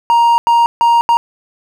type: tone bursts at uneven times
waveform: triangle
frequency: 937 Hz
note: A#5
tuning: 9 cents sharp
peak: -5 dBFS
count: 4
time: 0.1-0.38 / 0.47-0.66 / 0.81-1.01 / 1.09-1.17 s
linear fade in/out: 0 ms
effects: none